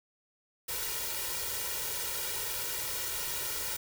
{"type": "noise with comb filter", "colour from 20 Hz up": "white", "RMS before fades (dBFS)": -35, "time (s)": [0.68, 3.77], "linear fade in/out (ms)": 10, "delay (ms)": 2.1, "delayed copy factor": 0.9, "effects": []}